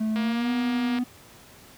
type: tone with pitch glide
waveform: triangle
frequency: 218 to 247.5 Hz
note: A3 to B3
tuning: -16 to +4 cents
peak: -21 dBFS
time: 0-1.04 s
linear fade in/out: 10 ms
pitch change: +220 cents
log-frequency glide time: 0.18-0.51 s
type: click train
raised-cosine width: 0.3 ms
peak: -19 dBFS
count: 196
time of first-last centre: 0.16-0.986 s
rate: 236 Hz
effects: pink hiss -50 dBFS RMS until 1.77 s + high-pass 60 Hz 12 dB/octave